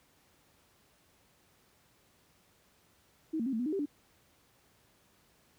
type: tone with pitch steps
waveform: sine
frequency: 317.6 / 229.3 / 268.5 / 222.5 / 247.2 / 308 / 392.1 / 291.2 Hz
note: D#4 / A#3 / C4 / A3 / B3 / D#4 / G4 / D4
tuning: +36 / -28 / +45 / +20 / +2 / -17 / 0 / -15 cents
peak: -30 dBFS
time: 3.33-3.858 s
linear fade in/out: 10 ms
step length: 66 ms
effects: pink hiss -67 dBFS RMS until 5.58 s + high-pass 60 Hz 12 dB/octave